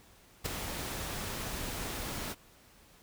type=noise with ADSR envelope; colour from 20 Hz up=pink; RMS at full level=-31 dBFS; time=0.44-2.35 s; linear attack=21 ms; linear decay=7 ms; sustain=-7 dB; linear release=34 ms; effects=pink hiss -60 dBFS RMS until 3.02 s